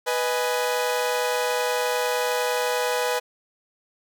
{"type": "chord", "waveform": "sawtooth", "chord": "G# minor", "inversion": "first", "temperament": "equal with one note detuned", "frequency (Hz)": [493.9, 622.3, 833.5], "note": ["B4", "D#5", "G#5"], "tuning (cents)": [0, 0, 6], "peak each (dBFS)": [-20, -26, -25], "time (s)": [0.06, 3.2], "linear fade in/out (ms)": 20, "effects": []}